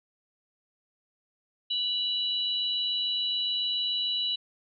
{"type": "tone pair together", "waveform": "sine", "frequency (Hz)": [2949, 3936], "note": ["F#7", "B7"], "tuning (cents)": [-6, -7], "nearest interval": "perfect fourth", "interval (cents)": 499, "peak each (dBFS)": [-29, -29], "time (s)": [1.7, 4.36], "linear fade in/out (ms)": 10, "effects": []}